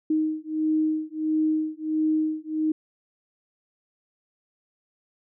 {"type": "beating tone pair", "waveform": "sine", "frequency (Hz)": [311.1, 312.6], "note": ["D#4", "D#4"], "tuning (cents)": [0, 8], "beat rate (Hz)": 1.5, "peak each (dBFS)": -25, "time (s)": [0.1, 2.72], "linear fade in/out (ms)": 5, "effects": []}